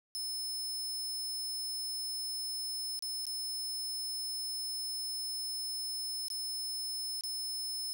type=tone with dropouts; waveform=sawtooth; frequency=5230 Hz; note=E8; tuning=15 cents flat; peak=-33 dBFS; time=0.15-7.93 s; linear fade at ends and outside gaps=0 ms; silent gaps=2.991-3.024 / 3.254-3.267 / 6.283-6.302 / 7.209-7.236 s; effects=none